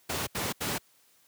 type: noise bursts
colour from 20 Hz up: pink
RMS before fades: -31 dBFS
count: 3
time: 0.09-0.784 s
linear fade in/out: 10 ms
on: 180 ms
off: 77 ms
effects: white hiss -64 dBFS RMS until 1.27 s + high-pass 100 Hz 12 dB/octave